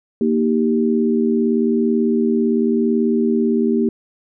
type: chord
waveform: sine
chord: Eb major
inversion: second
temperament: equal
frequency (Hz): 233.1 / 311.1 / 392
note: Bb3 / Eb4 / G4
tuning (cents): 0 / 0 / 0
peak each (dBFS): -16 / -22 / -19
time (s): 0.21-3.89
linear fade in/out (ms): 2
effects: none